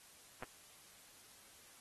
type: clicks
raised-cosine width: 0.5 ms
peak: -30 dBFS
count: 2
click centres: 0.425 / 0.433 s
effects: white hiss -61 dBFS RMS until 1.8 s + AAC 32 kbps